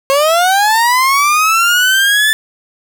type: linear sweep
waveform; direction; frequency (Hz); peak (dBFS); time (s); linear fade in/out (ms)
30% pulse; up; 536 to 1760; -6; 0.1-2.33; 0
effects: none